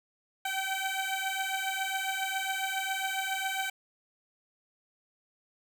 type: beating tone pair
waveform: 15% pulse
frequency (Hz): 766 / 773.3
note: G5 / G5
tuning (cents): -40 / -24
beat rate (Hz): 7.3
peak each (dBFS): -27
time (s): 0.45-3.7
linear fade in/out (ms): 5
effects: none